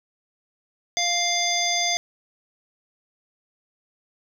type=harmonic tone; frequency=698.5 Hz; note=F5; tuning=in tune; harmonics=1 / 3 / 5 / 7 / 9; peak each=-27 / -27 / -27 / -27 / -27 dBFS; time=0.97-1.97 s; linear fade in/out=0 ms; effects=8-bit